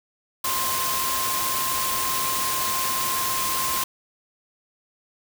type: tone in noise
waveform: sine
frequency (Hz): 1053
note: C6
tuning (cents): +11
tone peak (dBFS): -27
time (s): 0.44-3.84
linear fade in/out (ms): 5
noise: white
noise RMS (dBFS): -26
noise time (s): 0.44-3.84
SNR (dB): -4
effects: none